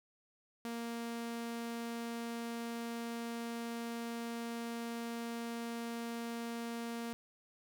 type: tone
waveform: sawtooth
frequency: 233.1 Hz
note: A#3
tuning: in tune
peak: -35 dBFS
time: 0.65-7.13 s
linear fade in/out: 0 ms
effects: none